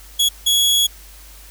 sawtooth tone bursts at uneven times, 3349 Hz, G#7, 14 cents sharp, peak -10 dBFS, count 2, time 0.19-0.29 / 0.46-0.87 s, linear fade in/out 10 ms, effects added 50 Hz sine -41 dBFS peak until 1.5 s + white hiss -44 dBFS RMS until 1.5 s

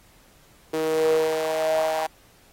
sawtooth tone with high-pass filter sweep, 158.2 Hz, D#3, 29 cents sharp, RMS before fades -23 dBFS, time 0.73-2.07 s, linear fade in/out 10 ms, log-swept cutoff 400 to 730 Hz, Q 8.8, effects pink hiss -56 dBFS RMS until 2.52 s + AAC 48 kbps

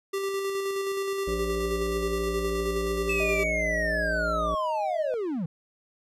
square tone with tremolo, 392 Hz, G4, in tune, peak -27 dBFS, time 0.13-3.44 s, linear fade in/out 10 ms, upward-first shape square, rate 9.5 Hz, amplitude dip 25%
harmonic tone, 57.8 Hz, A#1, 14 cents flat, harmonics 1 / 3 / 5 / 7 / 9 / 10, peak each -32 / -37 / -39 / -40 / -42 / -42 dBFS, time 1.27-4.55 s, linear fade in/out 5 ms
triangle linear sweep, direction down, 2637 to 146.83 Hz, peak -25 dBFS, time 3.09-5.46 s, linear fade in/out 5 ms
sine tone, 624 Hz, D#5, 5 cents sharp, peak -29 dBFS, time 3.2-5.14 s, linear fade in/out 0 ms
effects resampled to 32000 Hz

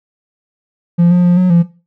triangle tone with pitch steps, 172.6 / 177.6 / 176.2 / 182.5 / 171.1 Hz, F3 / F3 / F3 / F#3 / F3, -20 / +29 / +16 / -24 / -35 cents, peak -3 dBFS, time 0.98-1.63 s, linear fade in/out 20 ms, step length 130 ms, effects noise-tail reverb RT60 0.3 s tail -17 dB re dry + tanh soft clip ceiling 0 dBFS

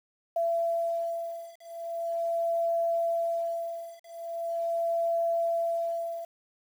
sine beating tone pair, 673 / 673.41 Hz, E5 / E5, +36 / +37 cents, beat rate 0.41 Hz, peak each -30 dBFS, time 0.36-6.25 s, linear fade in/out 5 ms, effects 9-bit

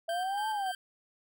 sine linear two-way sweep, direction up then down, 659 to 880 to 719 Hz, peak -30 dBFS, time 0.08-0.72 s, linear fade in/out 10 ms, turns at 0.49 s
25% pulse tone with tremolo, 1568 Hz, G6, in tune, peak -34 dBFS, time 0.09-0.75 s, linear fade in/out 2 ms, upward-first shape square, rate 3.5 Hz, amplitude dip 40%
effects none

